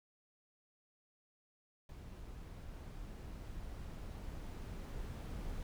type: noise with level ramp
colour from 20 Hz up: brown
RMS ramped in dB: -50 to -43 dBFS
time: 1.89-5.63 s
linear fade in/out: 2 ms
effects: none